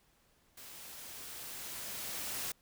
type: noise with level ramp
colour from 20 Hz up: white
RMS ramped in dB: -51 to -38 dBFS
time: 0.57-2.52 s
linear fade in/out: 5 ms
effects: pink hiss -70 dBFS RMS until 2.61 s